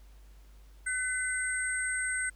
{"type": "tone cluster", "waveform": "sine", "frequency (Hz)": [1515, 2031, 8450], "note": ["F#6", "B6", "C9"], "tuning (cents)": [40, 48, 16], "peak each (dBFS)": [-32, -36, -34], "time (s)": [0.86, 2.3], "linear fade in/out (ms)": 10, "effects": ["added 50 Hz sine -51 dBFS peak until 2.35 s", "pink hiss -65 dBFS RMS until 2.35 s"]}